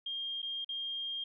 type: tone with dropouts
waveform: sine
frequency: 3215 Hz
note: G7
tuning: 43 cents sharp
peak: -35 dBFS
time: 0.06-1.24 s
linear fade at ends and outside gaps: 5 ms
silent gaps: 0.419-0.427 / 0.646-0.69 s
effects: none